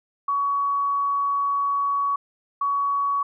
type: tone pair in turn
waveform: sine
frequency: 1125 / 1125 Hz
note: C#6 / C#6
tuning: +25 / +25 cents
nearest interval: unison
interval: 0 cents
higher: neither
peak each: -20 dBFS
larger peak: neither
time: 0.28-2.16 / 2.61-3.23 s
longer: first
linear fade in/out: 5 ms
effects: none